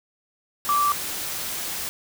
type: tone in noise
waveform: sine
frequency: 1166 Hz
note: D6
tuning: 13 cents flat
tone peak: -18 dBFS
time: 0.69-0.92 s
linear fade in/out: 0 ms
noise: white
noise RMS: -30 dBFS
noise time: 0.65-1.89 s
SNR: +9 dB
effects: none